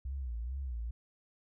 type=tone with vibrato; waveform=sine; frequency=62.3 Hz; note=B1; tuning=16 cents sharp; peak=-35 dBFS; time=0.05-0.91 s; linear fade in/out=5 ms; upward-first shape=sine; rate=2.3 Hz; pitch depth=170 cents each way; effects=none